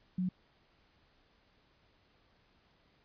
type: tone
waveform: sine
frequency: 183.1 Hz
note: F#3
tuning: 18 cents flat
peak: -30 dBFS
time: 0.18-0.29 s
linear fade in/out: 5 ms
effects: pink hiss -69 dBFS RMS until 3.04 s + resampled to 11025 Hz